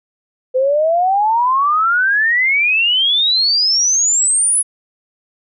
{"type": "exponential sweep", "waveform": "sine", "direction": "up", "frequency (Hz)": [504, 10440], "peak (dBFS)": -11, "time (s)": [0.54, 4.63], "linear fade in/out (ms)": 20, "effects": []}